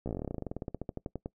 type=slowing click train; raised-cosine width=2 ms; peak=-22 dBFS; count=27; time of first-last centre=0.06-1.259 s; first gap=15 ms; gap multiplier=1.08; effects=noise-tail reverb RT60 0.1 s tail -22 dB re dry